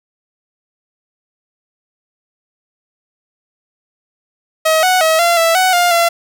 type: tone with pitch steps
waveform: sawtooth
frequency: 636 / 739 / 640 / 686 / 661 / 745 / 704 / 681 Hz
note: D#5 / F#5 / D#5 / F5 / E5 / F#5 / F5 / F5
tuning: +38 / -2 / +49 / -31 / +5 / +12 / +14 / -44 cents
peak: -6 dBFS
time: 4.65-6.09 s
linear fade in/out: 10 ms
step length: 180 ms
effects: none